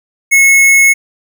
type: tone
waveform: square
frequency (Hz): 2185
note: C#7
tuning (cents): -26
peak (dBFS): -5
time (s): 0.31-0.94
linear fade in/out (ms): 20
effects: none